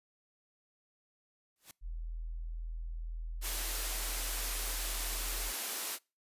white noise with exponential growth, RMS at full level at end -46 dBFS, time 1.56-1.71 s, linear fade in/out 1 ms, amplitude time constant 31 ms
sine tone, 41 Hz, E1, 9 cents flat, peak -37 dBFS, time 1.81-5.53 s, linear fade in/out 50 ms
white high-pass noise, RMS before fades -37 dBFS, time 3.41-5.99 s, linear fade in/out 50 ms, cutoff 250 Hz, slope 24 dB/octave
effects noise-tail reverb RT60 0.3 s tail -26 dB re dry + resampled to 32000 Hz

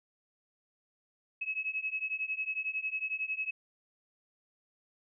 sine beating tone pair, 2566 / 2577 Hz, E7 / E7, -47 / -40 cents, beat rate 11 Hz, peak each -36 / -35 dBFS, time 1.41-3.51 s, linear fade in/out 10 ms, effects none

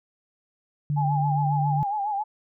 sine tone, 146.83 Hz, D3, in tune, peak -22 dBFS, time 0.9-1.83 s, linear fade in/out 0 ms
sine tone with vibrato, 823 Hz, G#5, 16 cents flat, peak -24 dBFS, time 0.96-2.24 s, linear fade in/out 20 ms, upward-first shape sine, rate 7.3 Hz, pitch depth 78 cents each way
effects none

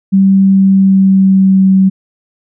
sine tone with pitch glide, 193.6 to 190.82 Hz, G3 to G3, -21 to -46 cents, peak -4 dBFS, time 0.12-1.9 s, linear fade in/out 20 ms, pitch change -25 cents, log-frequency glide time 0.45-1.71 s, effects none

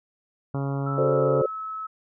harmonic tone, 138.59 Hz, C#3, in tune, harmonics 1 / 2 / 3 / 4 / 5 / 6 / 7 / 8 / 9 / 10, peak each -26 / -32 / -36 / -38 / -40 / -42 / -43 / -44 / -45 / -46 dBFS, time 0.54-1.42 s, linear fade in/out 5 ms
sine tone with pitch glide, 1318.5 to 1295.8 Hz, E6 to E6, 0 to -30 cents, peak -30 dBFS, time 0.86-1.87 s, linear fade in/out 10 ms, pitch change -30 cents, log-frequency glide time 1.13-1.3 s
sine chord, D dominant seventh, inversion first, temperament equal with one note detuned, 370 / 440 / 526 / 587.3 Hz, F#4 / A4 / C5 / D5, 0 / 0 / +9 / 0 cents, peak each -28 / -24 / -23 / -29 dBFS, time 0.98-1.46 s, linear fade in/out 2 ms
effects none

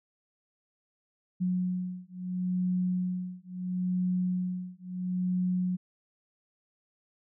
sine beating tone pair, 181.5 / 182.24 Hz, F#3 / F#3, -33 / -26 cents, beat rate 0.74 Hz, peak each -31 dBFS, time 1.4-5.77 s, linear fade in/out 20 ms, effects none

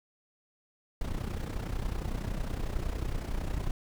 brown noise with amplitude modulation, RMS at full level -30 dBFS, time 1.01-3.71 s, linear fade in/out 2 ms, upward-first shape sine, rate 30.9 Hz, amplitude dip 70%, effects none

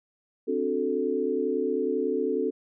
sine chord, D dominant seventh, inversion third, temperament equal, 261.6 / 293.7 / 370 / 440 Hz, C4 / D4 / F#4 / A4, 0 / 0 / 0 / 0 cents, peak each -31 / -32 / -30 / -27 dBFS, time 0.47-2.51 s, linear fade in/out 20 ms, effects none

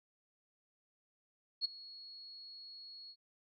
sine tone with ADSR envelope, 4335 Hz, C#8, 39 cents flat, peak -29 dBFS, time 1.61-3.16 s, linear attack 39 ms, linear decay 11 ms, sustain -20 dB, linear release 60 ms, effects none

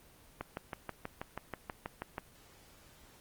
click train, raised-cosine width 0.5 ms, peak -22 dBFS, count 12, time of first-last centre 0.41-2.181 s, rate 6.21 Hz, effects pink hiss -60 dBFS RMS until 3.2 s + Opus 24 kbps

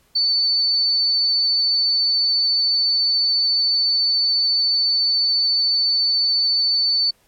sine tone, 4507 Hz, C#8, 28 cents sharp, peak -15 dBFS, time 0.15-7.11 s, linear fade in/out 10 ms, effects pink hiss -59 dBFS RMS until 7.27 s + MP3 64 kbps

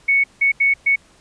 sine tone bursts at uneven times, 2217 Hz, C#7, in tune, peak -12 dBFS, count 4, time 0.08-0.24 / 0.41-0.52 / 0.6-0.74 / 0.86-0.96 s, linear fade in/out 10 ms, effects pink hiss -52 dBFS RMS until 1.2 s + resampled to 22050 Hz

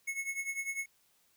square tone with tremolo, 2189 Hz, C#7, 22 cents flat, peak -32 dBFS, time 0.07-0.86 s, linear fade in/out 10 ms, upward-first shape triangle, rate 10 Hz, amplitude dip 85%, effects white hiss -70 dBFS RMS until 1.36 s

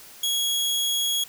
sawtooth tone, 3322 Hz, G#7, in tune, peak -19 dBFS, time 0.23-1.24 s, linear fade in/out 5 ms, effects white hiss -46 dBFS RMS until 1.28 s

